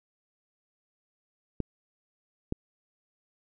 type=clicks; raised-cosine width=3 ms; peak=-16 dBFS; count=2; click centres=1.603 / 2.524 s; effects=none